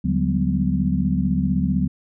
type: tone cluster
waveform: sine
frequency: 75.4 / 144.7 / 184.1 / 199.7 / 248.4 Hz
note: D2 / D3 / F#3 / G3 / B3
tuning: +46 / -25 / -8 / +32 / +10 cents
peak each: -26 / -26 / -21 / -25 / -25 dBFS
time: 0.04-1.88 s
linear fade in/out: 10 ms
effects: none